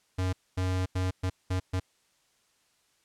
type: tone bursts at uneven times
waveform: square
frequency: 92.5 Hz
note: F#2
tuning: in tune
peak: -27 dBFS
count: 6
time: 0.18-0.33 / 0.57-0.86 / 0.95-1.11 / 1.23-1.3 / 1.5-1.6 / 1.73-1.8 s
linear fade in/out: 10 ms
effects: white hiss -69 dBFS RMS until 3.04 s + low-pass 9000 Hz 12 dB/octave